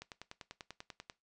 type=click train; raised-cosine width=0.2 ms; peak=-28 dBFS; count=12; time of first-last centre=0.02-1.098 s; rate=10.2 Hz; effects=noise-tail reverb RT60 0.2 s tail -18 dB re dry + resampled to 22050 Hz